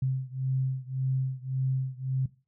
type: beating tone pair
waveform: sine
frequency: 130.81 / 132.61 Hz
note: C3 / C3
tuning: 0 / +24 cents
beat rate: 1.8 Hz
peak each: -29 / -30 dBFS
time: 0.02-2.26 s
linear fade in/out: 5 ms
effects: noise-tail reverb RT60 0.3 s tail -18 dB re dry